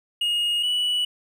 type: tone pair in turn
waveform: triangle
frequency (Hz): 2865 / 2949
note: F7 / F#7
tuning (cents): +44 / -6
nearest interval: minor second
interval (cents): 50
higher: second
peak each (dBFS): -19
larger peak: neither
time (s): 0.21-0.63 / 0.63-1.05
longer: neither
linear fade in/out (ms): 5
effects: none